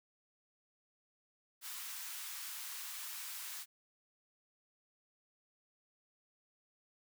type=high-pass noise; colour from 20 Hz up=white; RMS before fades=-45 dBFS; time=1.61-3.66 s; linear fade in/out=50 ms; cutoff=960 Hz; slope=24 dB/octave; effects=none